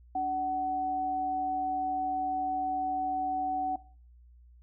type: tone pair together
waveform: sine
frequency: 289.9 / 751 Hz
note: D4 / F#5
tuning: -22 / +26 cents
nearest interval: octave + major third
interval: 1648 cents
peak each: -38 / -28 dBFS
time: 0.15-3.76 s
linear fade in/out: 5 ms
effects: noise-tail reverb RT60 0.4 s tail -18 dB re dry + added 60 Hz sine -53 dBFS peak until 4.62 s